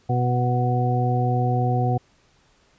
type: harmonic tone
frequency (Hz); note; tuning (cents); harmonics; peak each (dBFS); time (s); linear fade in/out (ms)
123.47; B2; 0; 1 / 2 / 3 / 4 / 6; -20 / -29 / -31 / -30 / -25; 0.09-1.98; 10
effects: pink hiss -60 dBFS RMS until 2.78 s + resampled to 16000 Hz